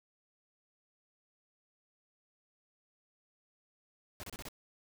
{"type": "noise bursts", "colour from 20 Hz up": "pink", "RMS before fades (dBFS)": -45, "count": 5, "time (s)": [4.2, 4.486], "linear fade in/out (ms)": 0, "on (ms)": 34, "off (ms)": 29, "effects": []}